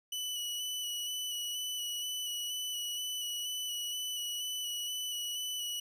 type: tone with vibrato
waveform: sawtooth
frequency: 2960 Hz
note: F#7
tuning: in tune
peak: -32 dBFS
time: 0.12-5.8 s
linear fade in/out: 5 ms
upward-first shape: square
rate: 2.1 Hz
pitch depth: 16 cents each way
effects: none